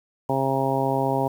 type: harmonic tone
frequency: 134.7 Hz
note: C#3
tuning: 49 cents flat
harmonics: 1 / 2 / 3 / 4 / 5 / 6 / 7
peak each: -28 / -28 / -28 / -28 / -28 / -28 / -28 dBFS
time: 0.29-1.28 s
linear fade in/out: 5 ms
effects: 8-bit